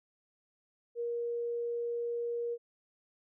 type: tone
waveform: sine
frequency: 472.6 Hz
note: A#4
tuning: 24 cents sharp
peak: -32 dBFS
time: 0.95-2.58 s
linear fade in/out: 50 ms
effects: none